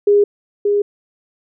sine tone with echo, 409.1 Hz, G#4, 26 cents flat, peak -8 dBFS, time 0.07-0.24 s, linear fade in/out 5 ms, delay 580 ms, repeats 1, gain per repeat -4 dB, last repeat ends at 0.82 s, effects none

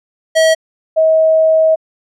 square / sine tone pair in turn, 642 / 637.9 Hz, E5 / D#5, -46 / +43 cents, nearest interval unison, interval 11 cents, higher first, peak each -8 / -7 dBFS, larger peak second, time 0.35-0.55 / 0.96-1.76 s, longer second, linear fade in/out 20 ms, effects low-pass 9000 Hz 12 dB/octave

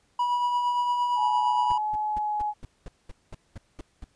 triangle tone with tremolo, 975 Hz, B5, 23 cents flat, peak -19 dBFS, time 0.19-1.78 s, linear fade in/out 5 ms, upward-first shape triangle, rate 8.7 Hz, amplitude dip 40%
sine tone with pitch glide, 850 to 840.7 Hz, G#5 to G#5, +40 to +21 cents, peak -25 dBFS, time 1.15-2.54 s, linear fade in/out 50 ms, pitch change -19 cents, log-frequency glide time 2.05-2.36 s
brown noise bursts, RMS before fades -37 dBFS, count 11, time 1.7-4.042 s, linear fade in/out 2 ms, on 22 ms, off 210 ms
effects pink hiss -67 dBFS RMS until 4.15 s + resampled to 22050 Hz

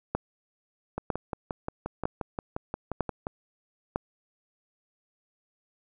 two click trains, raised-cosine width 1 ms, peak -17 / -12 dBFS, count 14 / 5, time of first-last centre 0.98-3.269 / 0.15-3.96 s, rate 5.68 / 1.05 Hz, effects none

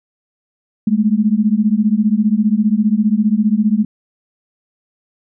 sine beating tone pair, 205.5 / 220.5 Hz, G#3 / A3, -18 / +4 cents, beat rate 15 Hz, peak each -14 dBFS, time 0.87-3.85 s, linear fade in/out 5 ms, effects none

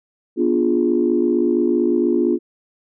sine chord, B diminished seventh, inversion none, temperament equal with one note detuned, 245 / 293.7 / 349.2 / 415.3 Hz, B3 / D4 / F4 / Ab4, -14 / 0 / 0 / 0 cents, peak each -20 / -21 / -17 / -23 dBFS, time 0.36-2.39 s, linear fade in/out 50 ms, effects tanh soft clip ceiling -4 dBFS

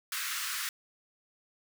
pink high-pass noise, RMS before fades -35 dBFS, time 0.12-0.69 s, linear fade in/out 2 ms, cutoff 1200 Hz, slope 48 dB/octave, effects none

